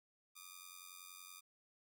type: ring-modulated tone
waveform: 5% pulse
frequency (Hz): 1206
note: D6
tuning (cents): +46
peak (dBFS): -38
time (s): 0.35-1.41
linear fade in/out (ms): 20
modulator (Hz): 45.3
effects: none